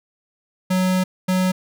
square tone bursts at uneven times, 185 Hz, F#3, in tune, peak -17 dBFS, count 2, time 0.7-1.04 / 1.28-1.52 s, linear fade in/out 10 ms, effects none

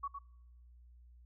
sine tone with echo, 1121 Hz, C#6, 19 cents sharp, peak -35 dBFS, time 0.03-0.08 s, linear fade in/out 10 ms, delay 110 ms, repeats 1, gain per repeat -6 dB, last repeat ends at 0.19 s, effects noise-tail reverb RT60 0.9 s tail -23 dB re dry + added 60 Hz sine -56 dBFS peak until 1.25 s

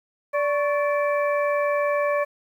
harmonic tone with a mistuned harmonic, 582 Hz, D5, 16 cents flat, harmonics 1 / 2 / 3 / 4, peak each -21 / -27 / -31 / -33 dBFS, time 0.33-2.25 s, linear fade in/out 20 ms, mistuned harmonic 2, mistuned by -79 cents, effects 9-bit

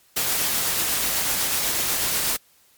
white noise with tremolo, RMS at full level -22 dBFS, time 0.16-2.37 s, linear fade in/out 10 ms, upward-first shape triangle, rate 8.1 Hz, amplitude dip 25%, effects white hiss -58 dBFS RMS until 2.77 s + MP3 96 kbps

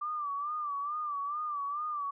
sine tone with vibrato, 1174.7 Hz, D6, in tune, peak -32 dBFS, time 0.01-2.11 s, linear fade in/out 10 ms, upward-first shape sine, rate 2.3 Hz, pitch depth 79 cents each way, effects none

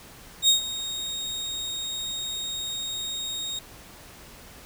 30% pulse tone with ADSR envelope, 3729 Hz, A#7, in tune, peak -12 dBFS, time 0.42-3.59 s, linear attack 64 ms, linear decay 120 ms, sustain -15 dB, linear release 3 ms, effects pink hiss -47 dBFS RMS until 4.65 s

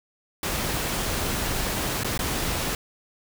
pink noise with dropouts, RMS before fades -27 dBFS, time 0.43-2.75 s, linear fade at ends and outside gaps 2 ms, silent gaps 2.035-2.045 / 2.177-2.191 s, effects none

